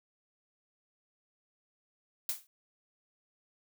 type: noise with exponential decay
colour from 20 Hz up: blue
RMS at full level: -30 dBFS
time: 2.29-2.47 s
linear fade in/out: 1 ms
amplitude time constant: 37 ms
effects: none